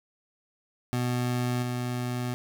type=tone with level steps; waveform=25% pulse; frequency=123.47 Hz; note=B2; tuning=in tune; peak=-22 / -25 dBFS; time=0.93-2.34 s; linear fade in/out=0 ms; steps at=1.62 s; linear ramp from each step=10 ms; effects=none